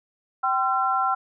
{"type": "tone cluster", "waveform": "sine", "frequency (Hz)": [774, 1038, 1355], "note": ["G5", "C6", "E6"], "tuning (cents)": [-22, -14, 47], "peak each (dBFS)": [-24, -27, -23], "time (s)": [0.43, 1.15], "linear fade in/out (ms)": 10, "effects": []}